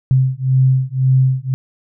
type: beating tone pair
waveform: sine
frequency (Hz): 130 / 131.9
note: C3 / C3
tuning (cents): -11 / +14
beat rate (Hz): 1.9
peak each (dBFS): -14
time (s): 0.11-1.54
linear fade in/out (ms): 0
effects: none